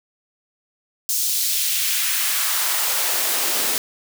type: noise with high-pass filter sweep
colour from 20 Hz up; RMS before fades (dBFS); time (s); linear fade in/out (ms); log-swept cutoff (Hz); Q
white; -21; 1.09-3.78; 0; 5800 to 230; 1.1
effects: none